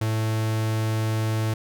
45% pulse tone, 110 Hz, A2, in tune, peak -22 dBFS, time 0.01-1.54 s, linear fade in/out 5 ms, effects none

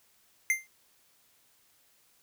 square tone with exponential decay, 2093 Hz, C7, in tune, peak -21 dBFS, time 0.5-0.67 s, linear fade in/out 1 ms, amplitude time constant 35 ms, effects white hiss -66 dBFS RMS until 2.22 s

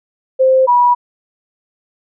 sine tone pair in turn, 523 / 972.6 Hz, C5 / B5, -1 / -27 cents, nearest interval major seventh, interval 1074 cents, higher second, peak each -7 dBFS, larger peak neither, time 0.39-0.67 / 0.67-0.95 s, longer neither, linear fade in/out 20 ms, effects none

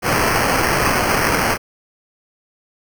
white noise with sample-and-hold, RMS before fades -17 dBFS, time 0.02-1.58 s, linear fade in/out 50 ms, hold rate 3675 Hz, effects none

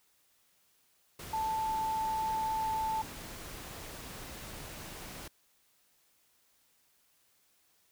sine tone in noise, 880 Hz, A5, in tune, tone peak -30 dBFS, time 1.33-3.02 s, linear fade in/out 5 ms, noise pink, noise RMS -45 dBFS, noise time 1.19-5.28 s, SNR +12 dB, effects white hiss -70 dBFS RMS until 7.91 s

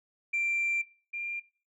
sine tone pair in turn, 2360 / 2389 Hz, D7 / D7, +8 / +29 cents, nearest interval unison, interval 21 cents, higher second, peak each -25 / -33 dBFS, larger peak first, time 0.33-0.82 / 1.13-1.4 s, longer first, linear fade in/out 10 ms, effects noise-tail reverb RT60 0.4 s tail -19 dB re dry + tanh soft clip ceiling -23 dBFS

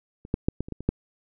clicks, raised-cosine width 3 ms, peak -28 / -10 / -8 / -15 / -25 / -19 / -23 / -8 dBFS, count 8, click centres 0.251 / 0.341 / 0.485 / 0.606 / 0.685 / 0.723 / 0.806 / 0.89 s, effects none

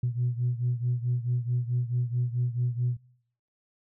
sine beating tone pair, 121.1 / 125.7 Hz, B2 / B2, -34 / +31 cents, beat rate 4.6 Hz, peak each -26 / -29 dBFS, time 0.03-2.97 s, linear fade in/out 5 ms, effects noise-tail reverb RT60 0.7 s tail -24 dB re dry + tanh soft clip ceiling -19 dBFS

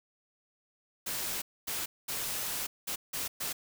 white noise bursts at uneven times, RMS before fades -35 dBFS, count 6, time 1.06-1.42 / 1.67-1.86 / 2.08-2.67 / 2.87-2.96 / 3.13-3.28 / 3.4-3.53 s, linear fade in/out 10 ms, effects none

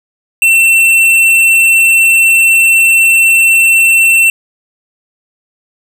triangle tone with hard clipping, 2696 Hz, E7, 38 cents sharp, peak -6 dBFS, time 0.42-4.3 s, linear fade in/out 2 ms, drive 14 dB, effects none

